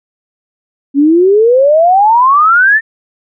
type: exponential sweep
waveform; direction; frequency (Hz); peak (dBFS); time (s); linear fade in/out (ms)
sine; up; 272.1 to 1826; -4; 0.94-2.81; 50
effects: none